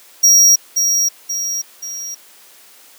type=tone with echo; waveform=square; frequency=5670 Hz; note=F8; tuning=25 cents sharp; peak=-7 dBFS; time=0.23-0.56 s; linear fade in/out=10 ms; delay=530 ms; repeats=3; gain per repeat=-6 dB; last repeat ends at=2.15 s; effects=white hiss -45 dBFS RMS until 2.98 s + high-pass 300 Hz 12 dB/octave